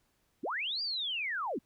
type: linear two-way sweep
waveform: sine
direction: up then down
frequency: 180.2 to 4847 to 180.2 Hz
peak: -32 dBFS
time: 0.43-1.59 s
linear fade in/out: 10 ms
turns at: 0.82 s
effects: pink hiss -74 dBFS RMS until 1.65 s